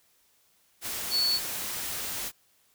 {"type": "tone in noise", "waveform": "sine", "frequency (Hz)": 4435, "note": "C#8", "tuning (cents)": 0, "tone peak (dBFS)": -23, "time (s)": [1.1, 1.4], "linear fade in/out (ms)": 50, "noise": "white", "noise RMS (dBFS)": -34, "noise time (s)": [0.81, 2.32], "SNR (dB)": 8, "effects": ["white hiss -66 dBFS RMS until 2.74 s"]}